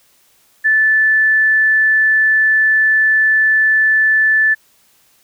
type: tone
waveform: sine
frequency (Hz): 1750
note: A6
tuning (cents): -10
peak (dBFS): -9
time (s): 0.64-4.55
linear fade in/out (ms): 20
effects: white hiss -54 dBFS RMS until 5.23 s